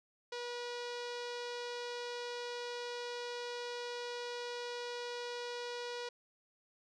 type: tone with low-pass filter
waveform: sawtooth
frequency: 483.6 Hz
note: B4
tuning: 36 cents flat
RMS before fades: -42 dBFS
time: 0.32-6.09 s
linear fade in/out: 5 ms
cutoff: 4800 Hz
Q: 2.1
effects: none